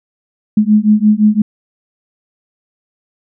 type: beating tone pair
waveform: sine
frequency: 209.2 / 215 Hz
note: G#3 / A3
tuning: +13 / -40 cents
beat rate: 5.8 Hz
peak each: -10 dBFS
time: 0.57-1.42 s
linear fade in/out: 5 ms
effects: none